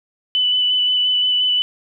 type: tone with vibrato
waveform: sine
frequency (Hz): 2990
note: F#7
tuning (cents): +17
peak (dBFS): -14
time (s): 0.35-1.62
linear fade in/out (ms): 0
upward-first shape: square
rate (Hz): 5.7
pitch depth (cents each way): 10
effects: none